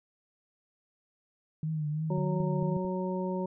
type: tone with vibrato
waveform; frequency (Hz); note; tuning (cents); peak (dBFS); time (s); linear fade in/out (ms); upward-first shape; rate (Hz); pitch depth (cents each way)
sine; 153.7; D#3; -21; -29; 1.63-2.77; 2; triangle; 3; 65
type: harmonic tone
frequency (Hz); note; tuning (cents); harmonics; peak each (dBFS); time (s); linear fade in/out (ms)
185; F#3; 0; 1 / 2 / 3 / 5; -32 / -35 / -37 / -39; 2.1-3.46; 5
type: click train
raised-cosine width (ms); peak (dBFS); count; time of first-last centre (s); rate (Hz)
3; -32; 4; 2.18-2.85; 4.48
effects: none